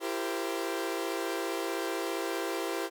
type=chord; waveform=sawtooth; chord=C dominant seventh; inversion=first; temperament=equal with one note detuned; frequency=336.7 / 392 / 466.2 / 523.3 Hz; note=E4 / G4 / Bb4 / C5; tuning=+37 / 0 / 0 / 0 cents; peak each=-31 / -32 / -35 / -35 dBFS; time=0-2.9 s; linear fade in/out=50 ms; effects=none